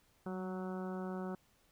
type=harmonic tone with a mistuned harmonic; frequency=185.4 Hz; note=F#3; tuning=4 cents sharp; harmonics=1 / 2 / 3 / 4 / 5 / 6 / 7 / 8; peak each=-40 / -44 / -49 / -50 / -53 / -56 / -53 / -56 dBFS; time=0.26-1.35 s; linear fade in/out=2 ms; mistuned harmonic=1; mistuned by=+21 cents; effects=pink hiss -71 dBFS RMS until 1.71 s